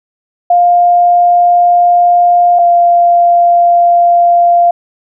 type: tone pair in turn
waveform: sine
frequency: 703 / 694.5 Hz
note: F5 / F5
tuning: +11 / -10 cents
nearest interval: unison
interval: 21 cents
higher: first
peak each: -4 dBFS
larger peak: neither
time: 0.5-2.59 / 2.59-4.71 s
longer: second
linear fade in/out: 5 ms
effects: none